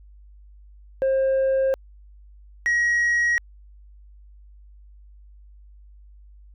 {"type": "tone pair in turn", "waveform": "sine", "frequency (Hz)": [533, 1899.4], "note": ["C5", "A#6"], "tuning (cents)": [32, 32], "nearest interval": "octave + minor seventh", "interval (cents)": 2200, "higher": "second", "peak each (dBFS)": -15, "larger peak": "neither", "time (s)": [[1.02, 1.74], [2.66, 3.38]], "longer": "neither", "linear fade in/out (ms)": 0, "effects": ["tanh soft clip ceiling -17 dBFS", "added 50 Hz sine -45 dBFS peak until 6.54 s"]}